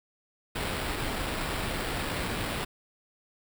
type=noise with sample-and-hold; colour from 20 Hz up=pink; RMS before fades=-32 dBFS; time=0.55-2.65 s; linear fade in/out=10 ms; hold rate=6300 Hz; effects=none